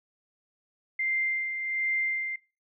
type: tone with tremolo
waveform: sine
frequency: 2093 Hz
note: C7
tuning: in tune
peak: -24 dBFS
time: 0.99-2.36 s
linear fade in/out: 5 ms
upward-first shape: sine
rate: 1.3 Hz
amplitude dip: 50%
effects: noise-tail reverb RT60 0.3 s tail -22 dB re dry